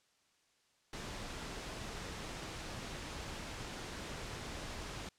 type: noise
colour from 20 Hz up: pink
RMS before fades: -44 dBFS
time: 0.93-5.09 s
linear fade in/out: 2 ms
effects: white hiss -73 dBFS RMS until 5.18 s + low-pass 7000 Hz 12 dB/octave